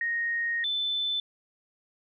sine tone pair in turn, 1864.7 / 3520 Hz, A#6 / A7, 0 / 0 cents, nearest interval major seventh, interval 1100 cents, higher second, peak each -26 dBFS, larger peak neither, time 0.01-0.64 / 0.64-1.2 s, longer first, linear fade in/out 2 ms, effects none

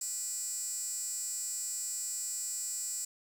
15% pulse tone with high-pass filter, 490 Hz, B4, 14 cents flat, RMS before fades -37 dBFS, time 0.01-3.05 s, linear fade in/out 5 ms, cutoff 7300 Hz, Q 6.9, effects none

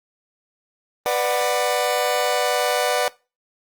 sawtooth chord, B minor, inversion none, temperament just, 493.9 / 592.7 / 740.8 Hz, B4 / D5 / F#5, 0 / +16 / +2 cents, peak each -19 dBFS, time 1.06-3.08 s, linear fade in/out 0 ms, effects noise-tail reverb RT60 0.3 s tail -22 dB re dry + Opus 24 kbps

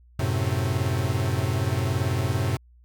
45% pulse chord, F# diminished, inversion none, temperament equal, 92.5 / 110 / 130.81 Hz, F#2 / A2 / C3, 0 / 0 / 0 cents, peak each -27 dBFS, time 0.19-2.57 s, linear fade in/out 5 ms, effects added 60 Hz sine -51 dBFS peak until 2.84 s

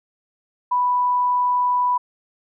sine tone, 988 Hz, B5, in tune, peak -16 dBFS, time 0.71-1.98 s, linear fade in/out 10 ms, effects none

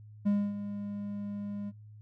triangle tone with ADSR envelope, 203.8 Hz, G#3, 32 cents flat, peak -21 dBFS, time 0.25-1.72 s, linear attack 20 ms, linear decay 260 ms, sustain -12 dB, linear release 37 ms, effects noise-tail reverb RT60 0.3 s tail -24 dB re dry + added 106 Hz sine -48 dBFS peak until 2.01 s

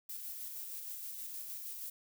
violet noise with tremolo, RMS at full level -43 dBFS, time 0.09-1.9 s, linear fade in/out 5 ms, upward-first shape square, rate 6.4 Hz, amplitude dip 25%, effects none

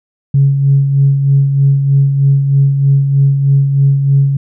sine tone with tremolo, 138.59 Hz, C#3, in tune, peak -4 dBFS, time 0.34-4.37 s, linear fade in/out 5 ms, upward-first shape sine, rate 3.2 Hz, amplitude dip 50%, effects tanh soft clip ceiling 0 dBFS

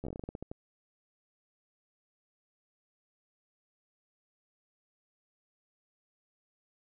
slowing click train, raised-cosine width 2 ms, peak -26 dBFS, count 13, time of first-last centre 0.04-0.515 s, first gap 12 ms, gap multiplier 1.2, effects none

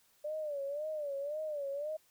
sine tone with vibrato, 587.3 Hz, D5, in tune, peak -35 dBFS, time 0.24-1.97 s, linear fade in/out 10 ms, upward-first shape sine, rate 1.9 Hz, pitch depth 110 cents each way, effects white hiss -69 dBFS RMS until 2.1 s

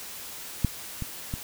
clicks, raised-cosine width 5 ms, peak -9 / -19 / -18 dBFS, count 3, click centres 0.647 / 1.023 / 1.339 s, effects white hiss -40 dBFS RMS until 1.43 s

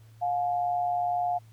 sine tone pair together, 711 / 852.7 Hz, F5 / G#5, +31 / +45 cents, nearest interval minor third, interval 314 cents, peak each -25 / -35 dBFS, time 0.21-1.39 s, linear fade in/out 20 ms, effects added 111 Hz sine -50 dBFS peak until 1.52 s + pink hiss -64 dBFS RMS until 1.52 s

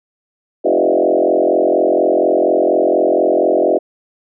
sine tone with frequency modulation, 496 Hz, B4, 7 cents sharp, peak -10 dBFS, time 0.64-3.79 s, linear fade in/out 20 ms, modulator 44.2 Hz, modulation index 4.1, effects none

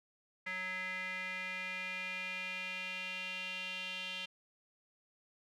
square tone with band-pass filter sweep, 185 Hz, F#3, in tune, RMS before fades -41 dBFS, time 0.46-4.26 s, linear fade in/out 10 ms, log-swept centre 2000 to 3000 Hz, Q 5.5, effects none

